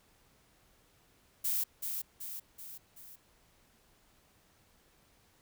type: noise with echo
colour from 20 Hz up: violet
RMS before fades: -32 dBFS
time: 1.44-1.64 s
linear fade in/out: 10 ms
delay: 380 ms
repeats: 4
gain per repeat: -5 dB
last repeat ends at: 3.16 s
effects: pink hiss -67 dBFS RMS until 5.41 s